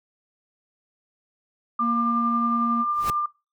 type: tone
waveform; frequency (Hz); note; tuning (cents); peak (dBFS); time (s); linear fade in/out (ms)
triangle; 233.1; A#3; 0; -22; 1.79-2.85; 50
type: tone with tremolo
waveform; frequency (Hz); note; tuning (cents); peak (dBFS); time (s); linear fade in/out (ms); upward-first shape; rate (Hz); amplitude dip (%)
sine; 1194; D6; +28; -20; 1.79-3.26; 5; sine; 11; 25
type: noise with exponential growth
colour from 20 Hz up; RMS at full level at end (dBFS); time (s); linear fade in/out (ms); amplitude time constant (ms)
pink; -28; 2.9-3.1; 1; 42
effects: noise-tail reverb RT60 0.3 s tail -24 dB re dry